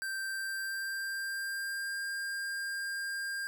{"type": "tone with pitch glide", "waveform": "square", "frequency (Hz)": [1568, 1601.9], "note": ["G6", "G6"], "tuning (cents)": [0, 37], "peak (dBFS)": -35, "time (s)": [0.02, 3.47], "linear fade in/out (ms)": 0, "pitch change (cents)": 37, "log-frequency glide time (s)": [0.24, 2.04], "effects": []}